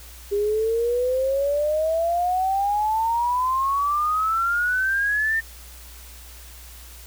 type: exponential sweep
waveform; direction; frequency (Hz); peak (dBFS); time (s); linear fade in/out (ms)
sine; up; 401.8 to 1822; -19; 0.31-5.41; 20
effects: added 60 Hz sine -42 dBFS peak until 7.06 s + white hiss -45 dBFS RMS until 7.06 s